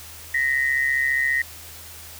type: tone pair together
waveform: sine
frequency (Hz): 1864.7 / 1999.5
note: A#6 / B6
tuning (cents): 0 / +21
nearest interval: minor second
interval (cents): 121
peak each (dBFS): -20 / -24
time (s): 0.34-1.42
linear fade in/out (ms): 5
effects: added 81 Hz sine -46 dBFS peak until 2.19 s + white hiss -41 dBFS RMS until 2.19 s